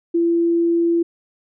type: tone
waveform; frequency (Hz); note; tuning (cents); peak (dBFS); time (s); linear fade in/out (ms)
sine; 338.3; E4; +45; -14; 0.14-1.03; 10
effects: none